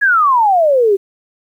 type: exponential sweep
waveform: sine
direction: down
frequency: 1708 to 378.3 Hz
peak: -8 dBFS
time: 0.01-0.97 s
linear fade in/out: 20 ms
effects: 8-bit